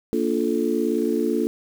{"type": "chord", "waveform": "sine", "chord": "Bb major seventh", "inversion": "none", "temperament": "just", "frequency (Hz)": [233.1, 291.4, 349.6, 437], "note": ["Bb3", "D4", "F4", "A4"], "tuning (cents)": [0, -13, 2, -12], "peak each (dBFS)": -25, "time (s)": [0.13, 1.47], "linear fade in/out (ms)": 0, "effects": ["7-bit"]}